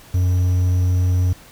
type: tone with quantisation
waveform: triangle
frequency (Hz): 90.7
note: F#2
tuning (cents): -34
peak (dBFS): -12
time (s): 0.14-1.33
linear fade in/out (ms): 5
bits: 7
effects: pink hiss -45 dBFS RMS until 1.51 s